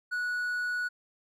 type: tone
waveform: triangle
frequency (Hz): 1468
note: F#6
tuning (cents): -14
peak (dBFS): -27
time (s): 0.11-0.89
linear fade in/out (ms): 20
effects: none